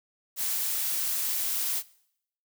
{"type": "noise", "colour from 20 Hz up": "blue", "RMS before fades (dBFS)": -29, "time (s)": [0.36, 1.83], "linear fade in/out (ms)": 50, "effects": ["noise-tail reverb RT60 0.7 s tail -21 dB re dry"]}